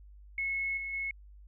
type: tone with level steps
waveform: sine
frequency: 2186 Hz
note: C#7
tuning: 25 cents flat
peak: -30 / -35 / -32 dBFS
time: 0.38-1.11 s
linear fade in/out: 2 ms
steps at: 0.77 / 0.93 s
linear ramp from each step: 5 ms
effects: added 50 Hz sine -50 dBFS peak until 1.47 s